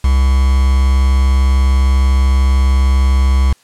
triangle tone with quantisation, 66.5 Hz, C2, 29 cents sharp, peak -6 dBFS, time 0.04-3.53 s, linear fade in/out 5 ms, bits 4, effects white hiss -51 dBFS RMS until 3.63 s + low-pass 9000 Hz 12 dB/octave

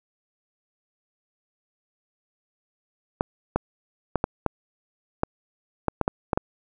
clicks, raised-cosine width 1 ms, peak -7 dBFS, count 11, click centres 3.209 / 3.56 / 4.157 / 4.241 / 4.463 / 5.234 / 5.883 / 6.013 / 6.079 / 6.332 / 6.375 s, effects none

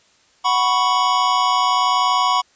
square chord, F# suspended fourth, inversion none, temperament equal, 740 / 987.8 / 1108.7 Hz, F#5 / B5 / C#6, 0 / 0 / 0 cents, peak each -23 / -19 / -19 dBFS, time 0.44-2.42 s, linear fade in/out 20 ms, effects white hiss -56 dBFS RMS until 2.55 s + resampled to 16000 Hz

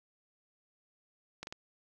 clicks, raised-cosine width 0.2 ms, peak -24 dBFS, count 3, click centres 1.43 / 1.471 / 1.525 s, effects none

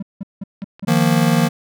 triangle tone bursts, 196 Hz, G3, in tune, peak -21 dBFS, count 5, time 0-0.85 s, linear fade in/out 5 ms, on 26 ms, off 180 ms
click train, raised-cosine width 0.3 ms, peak -25 dBFS, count 4, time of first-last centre 0.62-1.145 s, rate 5.71 Hz
square chord, Eb suspended second, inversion none, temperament just, 155.56 / 175.01 / 233.3 Hz, Eb3 / F3 / Bb3, 0 / +4 / +2 cents, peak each -18 dBFS, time 0.87-1.49 s, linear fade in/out 20 ms
effects none

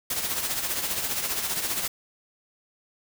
white noise with tremolo, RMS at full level -26 dBFS, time 0.1-1.88 s, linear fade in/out 5 ms, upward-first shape triangle, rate 15 Hz, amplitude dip 60%, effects none

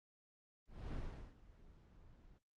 brown noise with ADSR envelope, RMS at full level -42 dBFS, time 0.67-2.39 s, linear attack 270 ms, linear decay 400 ms, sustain -20 dB, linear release 18 ms, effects low-pass 5000 Hz 12 dB/octave + Opus 24 kbps

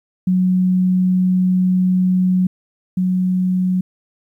sine tone pair in turn, 183.9 / 183.9 Hz, F#3 / F#3, -10 / -10 cents, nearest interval unison, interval 0 cents, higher neither, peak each -12 / -14 dBFS, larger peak first, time 0.27-2.47 / 2.97-3.81 s, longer first, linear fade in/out 5 ms, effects 9-bit

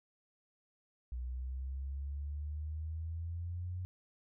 sine exponential sweep, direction up, 60.9 to 91.6 Hz, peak -37 dBFS, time 1.12-3.85 s, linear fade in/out 0 ms, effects none

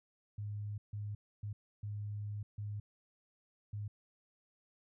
sine tone bursts at uneven times, 103.83 Hz, G#2, in tune, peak -38 dBFS, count 6, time 0.38-0.78 / 0.93-1.15 / 1.43-1.53 / 1.83-2.43 / 2.58-2.8 / 3.73-3.88 s, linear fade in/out 5 ms, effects none

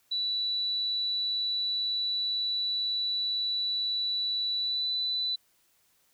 sine tone with pitch glide, 3951 to 3985 Hz, B7 to B7, 0 to +15 cents, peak -27 dBFS, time 0.11-5.36 s, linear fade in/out 10 ms, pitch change +15 cents, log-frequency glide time 4.58-4.88 s, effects white hiss -68 dBFS RMS until 6.13 s

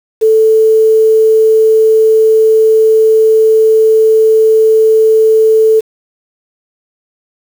sine tone with quantisation, 440 Hz, A4, in tune, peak -4 dBFS, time 0.21-5.81 s, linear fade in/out 20 ms, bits 5, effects none

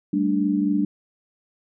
sine chord, G suspended second, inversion none, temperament equal, 196 / 220 / 293.7 Hz, G3 / A3 / D4, 0 / 0 / 0 cents, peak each -23 / -26 / -21 dBFS, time 0.13-0.85 s, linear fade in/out 5 ms, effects none

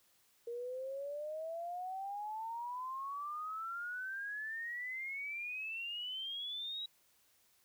sine exponential sweep, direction up, 466.2 to 3873 Hz, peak -39 dBFS, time 0.47-6.86 s, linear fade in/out 5 ms, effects white hiss -71 dBFS RMS until 7.64 s

